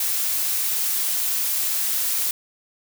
blue noise, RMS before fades -23 dBFS, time 0-2.31 s, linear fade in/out 2 ms, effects none

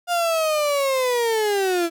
35% pulse linear sweep, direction down, 709 to 329.8 Hz, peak -17 dBFS, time 0.07-1.9 s, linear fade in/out 50 ms, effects none

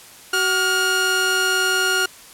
sawtooth tone pair together, 376.5 / 1421.5 Hz, F#4 / F6, +30 / +30 cents, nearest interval octave + major seventh, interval 2300 cents, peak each -20 / -14 dBFS, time 0.33-2.06 s, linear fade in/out 5 ms, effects white hiss -43 dBFS RMS until 2.33 s + low-pass 12000 Hz 12 dB/octave

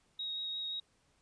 sine tone with vibrato, 3777 Hz, A#7, 22 cents sharp, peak -36 dBFS, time 0.19-0.8 s, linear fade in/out 5 ms, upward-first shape sine, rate 5.7 Hz, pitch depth 10 cents each way, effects pink hiss -72 dBFS RMS until 1.21 s + resampled to 22050 Hz

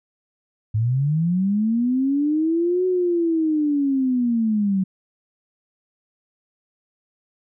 sine linear two-way sweep, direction up then down, 103.83 to 371.1 to 186.1 Hz, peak -17 dBFS, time 0.74-4.84 s, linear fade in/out 10 ms, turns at 2.86 s, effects none

